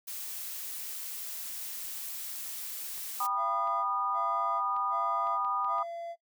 blue noise, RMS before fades -39 dBFS, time 0.07-3.27 s, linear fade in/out 10 ms
clicks, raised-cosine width 0.3 ms, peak -36 dBFS, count 8, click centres 2.461 / 2.978 / 3.674 / 4.765 / 5.271 / 5.448 / 5.646 / 5.784 s
sine chord, G augmented, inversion none, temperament just, 784 / 980 / 1225 Hz, G5 / B5 / D#6, 0 / -14 / -27 cents, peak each -36 / -35 / -30 dBFS, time 3.2-5.83 s, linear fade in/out 5 ms
triangle tone bursts, 680 Hz, F5, 46 cents flat, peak -35 dBFS, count 4, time 3.36-6.16 s, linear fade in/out 50 ms, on 490 ms, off 280 ms
effects noise-tail reverb RT60 0.1 s tail -19 dB re dry

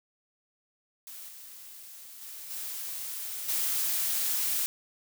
blue noise with level steps, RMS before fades -44 / -47 / -43 / -37 / -29 dBFS, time 1.07-4.66 s, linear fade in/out 0 ms, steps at 1.28 / 2.21 / 2.5 / 3.48 s, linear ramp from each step 10 ms, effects none

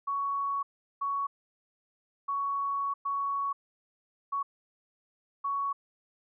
sine tone bursts at uneven times, 1117 Hz, C#6, 13 cents sharp, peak -28 dBFS, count 6, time 0.07-0.63 / 1.01-1.27 / 2.28-2.94 / 3.05-3.53 / 4.32-4.43 / 5.44-5.73 s, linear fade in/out 10 ms, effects none

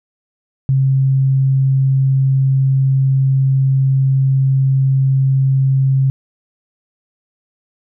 sine tone, 134.2 Hz, C3, 44 cents sharp, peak -10 dBFS, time 0.69-6.1 s, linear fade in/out 0 ms, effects none

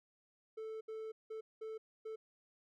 triangle tone bursts at uneven times, 440 Hz, A4, in tune, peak -40 dBFS, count 5, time 0.57-0.81 / 0.88-1.12 / 1.3-1.41 / 1.61-1.78 / 2.05-2.16 s, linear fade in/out 10 ms, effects none

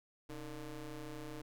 25% pulse ring-modulated tone, 146.83 Hz, D3, in tune, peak -37 dBFS, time 0.29-1.42 s, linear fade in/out 10 ms, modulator 163 Hz, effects none

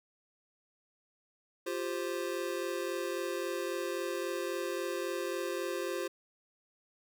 square chord, F suspended second, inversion none, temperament just, 349.2 / 392.9 / 523.8 Hz, F4 / G4 / C5, 0 / +4 / +2 cents, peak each -38 / -39 / -39 dBFS, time 1.66-6.08 s, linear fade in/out 10 ms, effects none

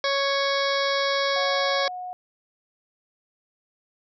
harmonic tone, 554.4 Hz, C#5, in tune, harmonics 1 / 2 / 3 / 4 / 6 / 7 / 8 / 9 / 10, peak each -25 / -28 / -30 / -31 / -33 / -33 / -34 / -35 / -35 dBFS, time 0.04-1.88 s, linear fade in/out 2 ms
sine tone, 728 Hz, F#5, 28 cents flat, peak -31 dBFS, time 1.36-2.13 s, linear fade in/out 0 ms
effects none

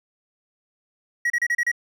triangle tone bursts, 1910 Hz, A#6, 42 cents sharp, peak -17 dBFS, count 6, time 1.25-1.716 s, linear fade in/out 5 ms, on 51 ms, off 32 ms, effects none

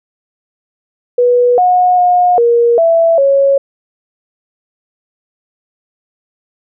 sine tone with pitch steps, 489.1 / 725 / 717 / 471.8 / 664 / 552 Hz, B4 / F#5 / F5 / A#4 / E5 / C#5, -17 / -35 / +45 / +21 / +12 / -7 cents, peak -6 dBFS, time 1.18-3.58 s, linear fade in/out 5 ms, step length 400 ms, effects none

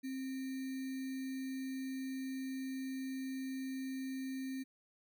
sine tone with sample-and-hold, 264 Hz, C4, 16 cents sharp, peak -38 dBFS, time 0.03-4.64 s, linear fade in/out 20 ms, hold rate 2100 Hz, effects none

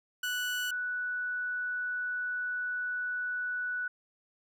30% pulse / sine tone pair in turn, 1480 / 1480 Hz, F#6 / F#6, 0 / 0 cents, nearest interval unison, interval 0 cents, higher neither, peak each -28 / -31 dBFS, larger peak first, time 0.23-0.71 / 0.71-3.88 s, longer second, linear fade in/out 5 ms, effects none

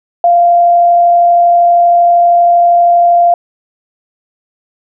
sine tone with frequency modulation, 694 Hz, F5, 11 cents flat, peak -4 dBFS, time 0.24-3.34 s, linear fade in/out 2 ms, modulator 32.7 Hz, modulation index 0.21, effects none

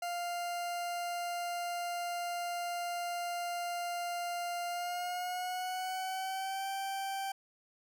40% pulse tone with pitch glide, 698.5 to 779.5 Hz, F5 to G5, 0 to -10 cents, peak -34 dBFS, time 0.02-7.32 s, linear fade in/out 5 ms, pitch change +190 cents, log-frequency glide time 4.68-6.69 s, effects none

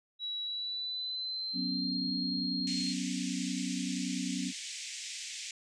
sine tone with pitch glide, 3900 to 4228 Hz, B7 to C8, -23 to +17 cents, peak -34 dBFS, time 0.19-2.95 s, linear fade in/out 50 ms, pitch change +140 cents, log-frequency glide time 0.44-2.07 s
sine chord, F# suspended fourth, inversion none, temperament equal, 185 / 246.9 / 277.2 Hz, F#3 / B3 / C#4, 0 / 0 / 0 cents, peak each -37 / -37 / -37 dBFS, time 1.53-4.53 s, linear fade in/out 50 ms
white band-pass noise, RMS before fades -42 dBFS, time 2.67-5.51 s, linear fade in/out 2 ms, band 2000 to 8000 Hz, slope 48 dB/octave
effects none

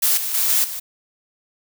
blue noise with level steps, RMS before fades -17 / -25 / -19 / -17 / -29 dBFS, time 0.02-0.8 s, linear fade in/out 10 ms, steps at 0.17 / 0.34 / 0.49 / 0.64 s, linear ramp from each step 5 ms, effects none

